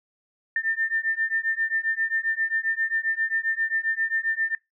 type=beating tone pair; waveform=sine; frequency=1794 / 1801.5 Hz; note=A6 / A6; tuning=+33 / +40 cents; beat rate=7.5 Hz; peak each=-26 dBFS; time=0.56-4.55 s; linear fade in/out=2 ms; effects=noise-tail reverb RT60 0.2 s tail -25 dB re dry